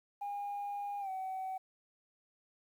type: tone with pitch glide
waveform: sine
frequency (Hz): 812 to 757.6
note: G#5 to F#5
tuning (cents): -39 to +41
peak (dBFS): -35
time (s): 0.21-1.58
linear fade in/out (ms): 10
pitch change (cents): -120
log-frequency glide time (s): 1-1.1
effects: tanh soft clip ceiling -34 dBFS + 11-bit